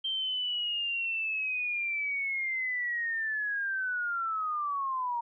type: linear sweep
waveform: sine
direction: down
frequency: 3152 to 932.3 Hz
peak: -29 dBFS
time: 0.04-5.21 s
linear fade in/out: 10 ms
effects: none